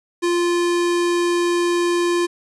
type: tone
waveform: square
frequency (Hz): 347.8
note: F4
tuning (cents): -7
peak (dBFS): -17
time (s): 0.22-2.27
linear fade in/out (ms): 20
effects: resampled to 24000 Hz + 8-bit